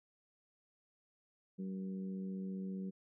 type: harmonic tone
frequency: 95 Hz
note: F#2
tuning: 46 cents sharp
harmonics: 2 / 3 / 4 / 5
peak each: -39 / -55 / -52 / -55 dBFS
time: 1.58-2.91 s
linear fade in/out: 20 ms
effects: none